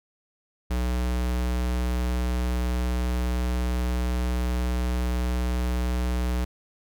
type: tone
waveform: square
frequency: 61.4 Hz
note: B1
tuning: 9 cents flat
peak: -24 dBFS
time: 0.7-6.45 s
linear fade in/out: 10 ms
effects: none